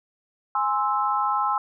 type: chord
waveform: sine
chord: Ab augmented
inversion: none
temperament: equal with one note detuned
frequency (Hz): 830.6 / 1046.5 / 1312.4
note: Ab5 / C6 / E6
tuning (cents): 0 / 0 / -8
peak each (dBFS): -25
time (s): 0.55-1.58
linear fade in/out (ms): 2
effects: none